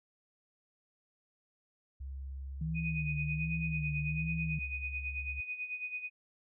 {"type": "tone with pitch glide", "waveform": "sine", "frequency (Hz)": [67.6, 68.42], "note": ["C#2", "C#2"], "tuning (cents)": [-43, -22], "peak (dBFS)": -39, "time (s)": [2, 5.41], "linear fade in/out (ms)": 10, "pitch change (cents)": 21, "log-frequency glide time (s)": [2.43, 2.68]}
{"type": "tone with vibrato", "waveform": "sine", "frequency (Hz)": 155.56, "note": "D#3", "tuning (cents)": 0, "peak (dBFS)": -33, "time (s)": [2.61, 4.59], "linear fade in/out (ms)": 5, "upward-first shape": "sine", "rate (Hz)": 1.3, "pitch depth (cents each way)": 79}
{"type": "tone with tremolo", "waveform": "sine", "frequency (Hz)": 2489, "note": "D#7", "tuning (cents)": 0, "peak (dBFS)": -34, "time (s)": [2.74, 6.1], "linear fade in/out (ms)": 50, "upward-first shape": "sine", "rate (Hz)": 9.1, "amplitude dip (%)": 70}
{"effects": []}